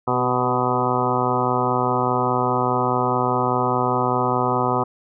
harmonic tone with a mistuned harmonic, 124.9 Hz, B2, 20 cents sharp, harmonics 1 / 2 / 3 / 4 / 5 / 6 / 7 / 8 / 9 / 10, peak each -27 / -27 / -26 / -27 / -31 / -25 / -28 / -25 / -30 / -26 dBFS, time 0.07-4.84 s, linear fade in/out 10 ms, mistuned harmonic 3, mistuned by +16 cents, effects none

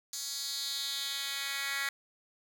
10% pulse tone with high-pass filter sweep, 277.2 Hz, C#4, in tune, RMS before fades -36 dBFS, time 0.13-1.89 s, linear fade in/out 2 ms, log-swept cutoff 5600 to 2000 Hz, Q 2.5, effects none

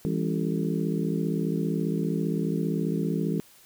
harmonic tone with a mistuned harmonic, 55 Hz, A1, in tune, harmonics 3 / 4 / 5 / 6 / 7 / 8, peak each -28 / -30 / -32 / -34 / -35 / -36 dBFS, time 0.05-3.4 s, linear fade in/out 0 ms, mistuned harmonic 4, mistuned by -140 cents, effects white hiss -55 dBFS RMS until 3.65 s

